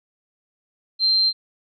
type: tone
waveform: sine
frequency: 4147 Hz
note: C8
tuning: 16 cents flat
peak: -15 dBFS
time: 0.99-1.33 s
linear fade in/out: 50 ms
effects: none